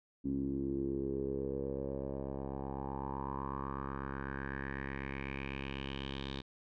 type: tone with low-pass filter sweep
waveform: 10% pulse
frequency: 68 Hz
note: C#2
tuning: 33 cents flat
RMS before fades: -39 dBFS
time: 0.24-6.42 s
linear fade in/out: 20 ms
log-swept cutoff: 270 to 3700 Hz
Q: 5.2
effects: none